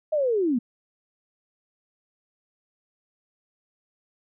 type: linear sweep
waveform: sine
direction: down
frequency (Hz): 636 to 220.6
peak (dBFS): -20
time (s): 0.12-0.59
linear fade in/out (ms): 10
effects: none